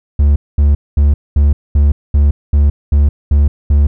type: tone bursts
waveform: triangle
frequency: 72.1 Hz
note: D2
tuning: 31 cents flat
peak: -4 dBFS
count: 10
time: 0.19-3.87 s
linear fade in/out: 5 ms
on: 170 ms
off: 220 ms
effects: none